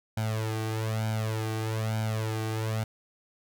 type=tone with flanger; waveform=sawtooth; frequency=110 Hz; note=A2; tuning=in tune; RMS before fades=-30 dBFS; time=0.17-2.84 s; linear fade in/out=5 ms; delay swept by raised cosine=1.3 to 2.6 ms; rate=1.1 Hz; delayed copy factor=+0.95; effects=none